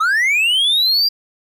triangle linear sweep, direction up, 1230 to 4822 Hz, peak -11 dBFS, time 0-1.09 s, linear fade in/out 10 ms, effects none

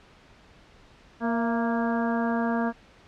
harmonic tone with a mistuned harmonic, 233.1 Hz, A#3, in tune, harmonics 1 / 2 / 3 / 4 / 5 / 6 / 7, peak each -25 / -33 / -31 / -34 / -37 / -39 / -36 dBFS, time 1.2-2.73 s, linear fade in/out 50 ms, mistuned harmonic 3, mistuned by -41 cents, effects pink hiss -54 dBFS RMS until 3.07 s + low-pass 4000 Hz 12 dB/octave

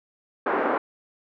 pink band-pass noise, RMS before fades -24 dBFS, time 0.46-0.78 s, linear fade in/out 5 ms, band 300 to 1600 Hz, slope 24 dB/octave, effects none

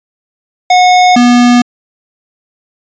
square tone pair in turn, 728 / 243.2 Hz, F#5 / B3, -28 / -26 cents, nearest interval octave + perfect fifth, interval 1898 cents, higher first, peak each -4 dBFS, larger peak neither, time 0.7-1.16 / 1.16-1.62 s, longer neither, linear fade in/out 5 ms, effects resampled to 16000 Hz

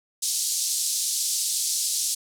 white band-pass noise, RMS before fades -26 dBFS, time 0.22-2.15 s, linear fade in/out 10 ms, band 4300 to 9900 Hz, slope 24 dB/octave, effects none

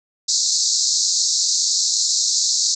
white band-pass noise, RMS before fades -19 dBFS, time 0.28-2.75 s, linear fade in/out 10 ms, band 4000 to 7400 Hz, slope 96 dB/octave, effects none

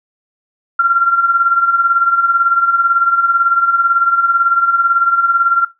sine tone with tremolo, 1375 Hz, F6, 27 cents flat, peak -6 dBFS, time 0.79-5.65 s, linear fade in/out 5 ms, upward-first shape sine, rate 18 Hz, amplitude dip 60%, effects noise-tail reverb RT60 0.2 s tail -17 dB re dry

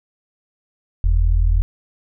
sine tone pair together, 43.05 / 82.41 Hz, F1 / E2, -24 / 0 cents, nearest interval major seventh, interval 1124 cents, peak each -13 / -19 dBFS, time 1.04-1.62 s, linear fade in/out 0 ms, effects none

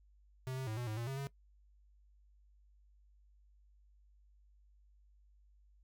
square tone with pitch steps, 129.9 / 131.7 / 109 / 122.1 / 107.9 / 117.5 / 134.9 / 138.5 Hz, C3 / C3 / A2 / B2 / A2 / A#2 / C#3 / C#3, -12 / +12 / -16 / -19 / -33 / +14 / -47 / -1 cents, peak -39 dBFS, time 0.47-1.27 s, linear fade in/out 0 ms, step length 100 ms, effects noise-tail reverb RT60 0.1 s tail -19 dB re dry + added 50 Hz sine -63 dBFS peak until 5.83 s

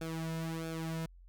sawtooth tone with flanger, 162.7 Hz, E3, 22 cents flat, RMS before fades -38 dBFS, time 0.01-1.06 s, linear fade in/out 5 ms, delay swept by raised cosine 1 to 2.6 ms, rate 1.5 Hz, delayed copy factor -0.75, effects added 44 Hz sine -53 dBFS peak until 1.28 s

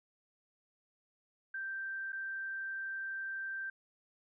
sine tone with dropouts, 1568 Hz, G6, in tune, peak -37 dBFS, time 1.54-3.7 s, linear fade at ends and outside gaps 5 ms, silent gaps 2.122-2.128 s, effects none

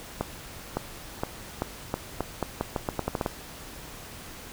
accelerating click train, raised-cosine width 1 ms, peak -12 dBFS, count 15, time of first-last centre 0.21-3.262 s, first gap 560 ms, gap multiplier 0.83, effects pink hiss -43 dBFS RMS until 4.52 s

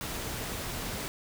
pink noise, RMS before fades -36 dBFS, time 0.01-1.08 s, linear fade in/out 0 ms, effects none

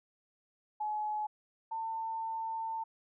sine tone pair in turn, 849 / 897.4 Hz, G#5 / A5, +38 / +34 cents, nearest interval minor second, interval 96 cents, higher second, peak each -32 / -34 dBFS, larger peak first, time 0.8-1.27 / 1.71-2.84 s, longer second, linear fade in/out 10 ms, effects none

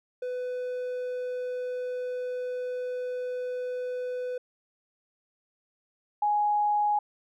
triangle / sine tone pair in turn, 499.5 / 832.8 Hz, B4 / G#5, +20 / +5 cents, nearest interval major sixth, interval 885 cents, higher second, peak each -28 / -22 dBFS, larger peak second, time 0.22-4.38 / 6.22-6.99 s, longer first, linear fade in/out 5 ms, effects none

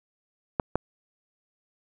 clicks, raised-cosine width 1 ms, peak -9 dBFS, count 2, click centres 0.598 / 0.756 s, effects none

